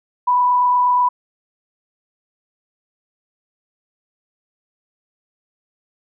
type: tone with frequency modulation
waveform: sine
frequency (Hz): 987.8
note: B5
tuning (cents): 0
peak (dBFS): -12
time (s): 0.27-1.09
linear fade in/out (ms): 10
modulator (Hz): 28.3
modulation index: 0.41
effects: none